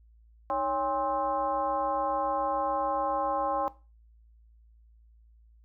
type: tone with frequency modulation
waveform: sine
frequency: 807 Hz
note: G#5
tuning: 50 cents flat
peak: -26 dBFS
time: 0.5-3.68 s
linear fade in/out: 0 ms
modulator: 248 Hz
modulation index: 1.3
effects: noise-tail reverb RT60 0.3 s tail -17 dB re dry + added 56 Hz sine -55 dBFS peak until 5.64 s